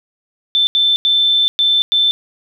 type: tone bursts at uneven times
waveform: sine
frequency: 3539 Hz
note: A7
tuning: 9 cents sharp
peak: -10 dBFS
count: 5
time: 0.55-0.67 / 0.75-0.96 / 1.05-1.48 / 1.59-1.82 / 1.92-2.11 s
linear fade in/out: 0 ms
effects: 8-bit